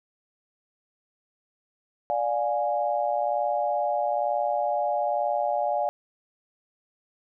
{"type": "chord", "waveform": "sine", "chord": "D diminished", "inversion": "none", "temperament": "equal with one note detuned", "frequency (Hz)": [587.3, 709.4, 830.6], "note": ["D5", "F5", "Ab5"], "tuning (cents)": [0, 27, 0], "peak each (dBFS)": [-27, -27, -28], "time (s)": [2.1, 5.89], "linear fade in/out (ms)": 0, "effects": []}